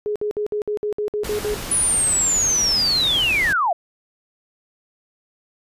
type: tone bursts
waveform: sine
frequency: 418.9 Hz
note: G#4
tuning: 15 cents sharp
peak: -20 dBFS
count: 10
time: 0.06-1.543 s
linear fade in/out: 0 ms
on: 97 ms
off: 57 ms
type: noise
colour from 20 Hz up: pink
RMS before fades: -30 dBFS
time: 1.24-3.53 s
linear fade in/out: 5 ms
type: linear sweep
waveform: sine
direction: down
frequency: 9956 to 634 Hz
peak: -16 dBFS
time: 1.71-3.73 s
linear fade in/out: 5 ms
effects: resampled to 32000 Hz